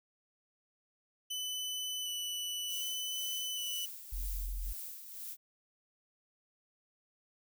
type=tone with vibrato; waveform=sawtooth; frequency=2988 Hz; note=F#7; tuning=16 cents sharp; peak=-33 dBFS; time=1.3-3.86 s; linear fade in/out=10 ms; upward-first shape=square; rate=0.66 Hz; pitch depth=10 cents each way
type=noise with tremolo; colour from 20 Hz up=violet; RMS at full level=-43 dBFS; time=2.67-5.37 s; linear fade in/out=50 ms; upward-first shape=sine; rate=2 Hz; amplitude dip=55%
type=tone; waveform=sine; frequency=43.65 Hz; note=F1; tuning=in tune; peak=-35 dBFS; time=4.12-4.73 s; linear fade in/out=10 ms
effects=none